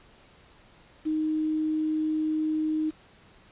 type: tone with quantisation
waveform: sine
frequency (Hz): 311.1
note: D#4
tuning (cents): 0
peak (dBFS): -24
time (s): 1.05-2.91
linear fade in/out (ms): 20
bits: 8
effects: pink hiss -56 dBFS RMS until 3.51 s + resampled to 8000 Hz